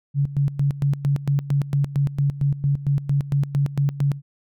sine tone with tremolo, 141 Hz, C#3, 30 cents sharp, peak -16 dBFS, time 0.14-4.22 s, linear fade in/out 50 ms, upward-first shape square, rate 4.4 Hz, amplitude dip 80%, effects none

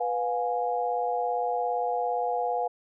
sine chord, F diminished, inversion second, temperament equal with one note detuned, 493.9 / 713.1 / 830.6 Hz, Cb5 / F5 / Ab5, 0 / +36 / 0 cents, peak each -30 / -28 / -31 dBFS, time 0-2.68 s, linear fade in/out 10 ms, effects none

